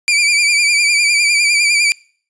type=tone with vibrato; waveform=sawtooth; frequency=2349 Hz; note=D7; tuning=in tune; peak=-7 dBFS; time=0.08-1.92 s; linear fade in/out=0 ms; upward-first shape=sine; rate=9.9 Hz; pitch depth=56 cents each way; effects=noise-tail reverb RT60 0.5 s tail -25 dB re dry + resampled to 22050 Hz